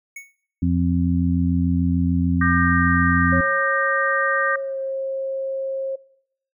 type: tone with exponential decay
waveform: square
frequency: 2217 Hz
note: C#7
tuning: in tune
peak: -31 dBFS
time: 0.16-0.36 s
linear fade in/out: 5 ms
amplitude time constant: 43 ms
type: harmonic tone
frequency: 86.8 Hz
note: F2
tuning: 10 cents flat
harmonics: 1 / 2 / 3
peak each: -21 / -21 / -21 dBFS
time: 0.62-3.41 s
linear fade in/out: 5 ms
type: chord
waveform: sine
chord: G minor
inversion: second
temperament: equal with one note detuned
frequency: 1200.7 / 1568 / 1864.7 Hz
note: D6 / G6 / Bb6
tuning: +38 / 0 / 0 cents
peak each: -23 dBFS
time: 2.41-4.56 s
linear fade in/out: 5 ms
type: tone with pitch glide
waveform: sine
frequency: 546 to 536.6 Hz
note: C#5 to C5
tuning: -26 to +44 cents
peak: -23 dBFS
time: 3.32-5.96 s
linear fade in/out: 10 ms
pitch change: -30 cents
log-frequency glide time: 4.59-4.8 s
effects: noise-tail reverb RT60 0.7 s tail -21 dB re dry